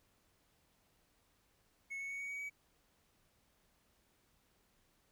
triangle tone with pitch steps, 2196 / 2211 / 2227 / 2242 / 2258 / 2273 Hz, C#7 / C#7 / C#7 / C#7 / C#7 / C#7, -17 / -5 / +7 / +19 / +31 / +43 cents, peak -39 dBFS, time 1.9-2.5 s, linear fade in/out 20 ms, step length 100 ms, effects pink hiss -74 dBFS RMS until 5.11 s

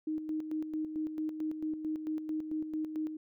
sine tone with tremolo, 311.1 Hz, D#4, in tune, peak -31 dBFS, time 0.07-3.17 s, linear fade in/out 5 ms, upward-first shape square, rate 4.5 Hz, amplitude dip 55%, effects none

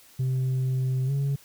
sine tone with pitch glide, 129.9 to 139.22 Hz, C3 to C#3, -12 to +8 cents, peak -20 dBFS, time 0.19-1.36 s, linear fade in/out 10 ms, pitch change +120 cents, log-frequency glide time 1.06-1.11 s, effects tanh soft clip ceiling -22 dBFS + white hiss -54 dBFS RMS until 1.44 s

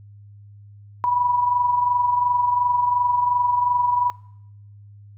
sine tone pair together, 977.2 / 1000 Hz, B5 / B5, -19 / +21 cents, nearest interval unison, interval 40 cents, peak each -18 / -27 dBFS, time 1.04-4.1 s, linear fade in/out 0 ms, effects noise-tail reverb RT60 0.9 s tail -24 dB re dry + added 102 Hz sine -42 dBFS peak until 5.17 s

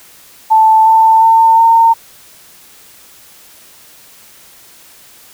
sine tone with pitch steps, 880 / 890.7 / 901.6 / 912.6 Hz, A5 / A5 / A5 / A#5, 0 / +21 / +42 / -37 cents, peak -4 dBFS, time 0.5-1.94 s, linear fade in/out 20 ms, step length 360 ms, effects white hiss -41 dBFS RMS until 5.33 s

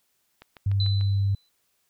click train, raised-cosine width 0.3 ms, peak -28 dBFS, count 5, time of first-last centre 0.42-1.011 s, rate 6.77 Hz
sine tone, 99 Hz, G2, 18 cents sharp, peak -20 dBFS, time 0.66-1.35 s, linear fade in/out 5 ms
sine tone with exponential decay, 4006 Hz, B7, 24 cents sharp, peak -26 dBFS, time 0.8-1.49 s, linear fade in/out 2 ms, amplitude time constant 150 ms
effects white hiss -71 dBFS RMS until 1.89 s

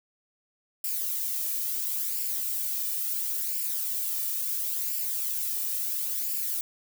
violet noise with flanger, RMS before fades -30 dBFS, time 0.84-6.61 s, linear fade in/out 2 ms, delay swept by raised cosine 0.4 to 1.7 ms, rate 0.73 Hz, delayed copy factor +0.5, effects none

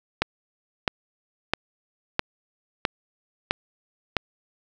click train, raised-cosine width 0.3 ms, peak -4 dBFS, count 7, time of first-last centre 0.22-4.167 s, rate 1.52 Hz, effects none

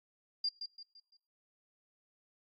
sine tone with echo, 4797 Hz, D8, 36 cents sharp, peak -30 dBFS, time 0.44-0.49 s, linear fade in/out 5 ms, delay 170 ms, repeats 4, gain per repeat -8 dB, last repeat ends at 1.17 s, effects noise-tail reverb RT60 0.4 s tail -23 dB re dry + AAC 64 kbps

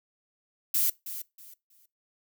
violet noise with echo, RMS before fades -25 dBFS, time 0.74-0.9 s, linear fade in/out 5 ms, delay 320 ms, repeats 3, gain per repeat -12 dB, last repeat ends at 1.86 s, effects noise-tail reverb RT60 0.2 s tail -20 dB re dry

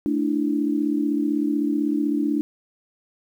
sine chord, A suspended fourth, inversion none, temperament equal, 220 / 293.7 / 329.6 Hz, A3 / D4 / E4, 0 / 0 / 0 cents, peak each -27 / -21 / -27 dBFS, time 0.06-2.41 s, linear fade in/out 0 ms, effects 9-bit

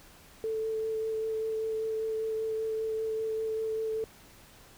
sine tone with vibrato, 441.2 Hz, A4, 5 cents sharp, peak -29 dBFS, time 0.44-4.04 s, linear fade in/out 0 ms, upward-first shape sine, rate 5.1 Hz, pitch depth 11 cents each way, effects pink hiss -55 dBFS RMS until 4.77 s

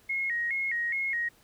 sine tone with vibrato, 2017 Hz, B6, 36 cents sharp, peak -27 dBFS, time 0.09-1.29 s, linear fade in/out 10 ms, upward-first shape square, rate 2.4 Hz, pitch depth 120 cents each way, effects pink hiss -61 dBFS RMS until 1.43 s

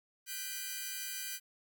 5% pulse chord, G major seventh, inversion third, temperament equal with one note detuned, 1480 / 1568 / 1975.5 / 2408 Hz, F#6 / G6 / B6 / D7, 0 / 0 / 0 / +43 cents, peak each -35 / -32 / -35 / -34 dBFS, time 0.26-1.4 s, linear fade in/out 50 ms, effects none

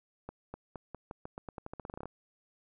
accelerating click train, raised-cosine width 1 ms, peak -27 dBFS, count 19, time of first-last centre 0.29-2.056 s, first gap 250 ms, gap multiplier 0.87, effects none

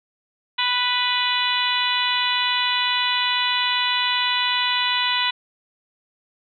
harmonic tone, 493.9 Hz, B4, in tune, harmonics 2 / 3 / 4 / 5 / 6 / 7 / 8, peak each -25 / -30 / -27 / -28 / -25 / -26 / -27 dBFS, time 0.58-5.31 s, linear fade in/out 10 ms, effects none

